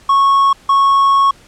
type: tone pair in turn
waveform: triangle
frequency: 1102 / 1102 Hz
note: C#6 / C#6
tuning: -11 / -11 cents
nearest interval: unison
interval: 0 cents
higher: neither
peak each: -6 dBFS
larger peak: neither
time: 0.09-0.53 / 0.69-1.31 s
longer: second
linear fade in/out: 5 ms
effects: pink hiss -45 dBFS RMS until 1.47 s + low-pass 9000 Hz 12 dB/octave